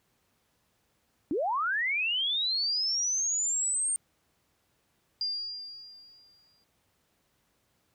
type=linear sweep; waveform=sine; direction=up; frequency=263.2 to 8770 Hz; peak=-26 dBFS; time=1.31-3.96 s; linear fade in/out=0 ms
type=tone with exponential decay; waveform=sine; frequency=4799 Hz; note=D8; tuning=37 cents sharp; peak=-27 dBFS; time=5.21-6.64 s; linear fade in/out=2 ms; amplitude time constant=310 ms
effects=pink hiss -72 dBFS RMS until 7.94 s + high-pass 60 Hz 12 dB/octave